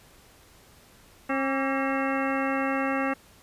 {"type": "harmonic tone with a mistuned harmonic", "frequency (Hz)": 269.5, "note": "C#4", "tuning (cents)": -49, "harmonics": [1, 2, 3, 4, 5, 6, 7, 8, 10], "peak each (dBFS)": [-28, -31, -33, -34, -35, -36, -36, -37, -38], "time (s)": [1.29, 3.14], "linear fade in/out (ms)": 10, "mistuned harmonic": 4, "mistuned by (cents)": 110, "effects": ["pink hiss -55 dBFS RMS until 3.42 s", "resampled to 32000 Hz"]}